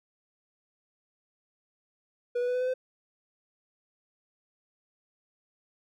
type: tone with pitch steps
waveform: triangle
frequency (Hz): 485.5 / 490.9 / 496.3 / 501.8 / 507.3 / 512.9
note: B4 / B4 / B4 / B4 / B4 / C5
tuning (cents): -30 / -10 / +8 / +28 / +46 / -35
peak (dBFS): -24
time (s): 2.35-2.74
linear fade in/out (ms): 10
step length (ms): 65
effects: none